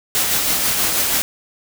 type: noise with tremolo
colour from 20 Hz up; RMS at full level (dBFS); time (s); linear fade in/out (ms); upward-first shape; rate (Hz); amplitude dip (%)
white; -17; 0.15-1.22; 0; sine; 6.2; 30
effects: none